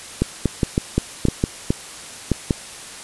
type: clicks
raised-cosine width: 3 ms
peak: -3 dBFS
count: 11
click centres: 0.22 / 0.457 / 0.632 / 0.779 / 0.98 / 1.253 / 1.285 / 1.439 / 1.705 / 2.317 / 2.508 s
effects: white hiss -36 dBFS RMS until 3.03 s + resampled to 24000 Hz